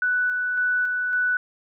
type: tone with tremolo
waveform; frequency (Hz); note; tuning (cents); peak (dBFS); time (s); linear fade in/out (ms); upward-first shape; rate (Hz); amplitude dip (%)
sine; 1486; F#6; +7; -19; 0.02-1.37; 2; square; 1.8; 30
effects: none